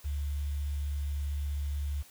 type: tone with quantisation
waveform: sine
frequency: 71.9 Hz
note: D2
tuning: 36 cents flat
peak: -30 dBFS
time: 0.04-2.03 s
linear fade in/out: 20 ms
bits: 9
effects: white hiss -56 dBFS RMS until 2.1 s